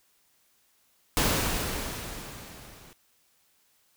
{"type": "noise with level ramp", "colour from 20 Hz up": "pink", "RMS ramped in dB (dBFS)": [-23, -52], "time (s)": [1.17, 2.93], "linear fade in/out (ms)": 0, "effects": ["white hiss -67 dBFS RMS until 3.96 s"]}